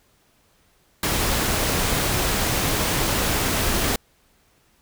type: noise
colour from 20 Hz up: pink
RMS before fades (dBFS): -22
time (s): 1.03-3.96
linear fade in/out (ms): 2
effects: pink hiss -61 dBFS RMS until 4.81 s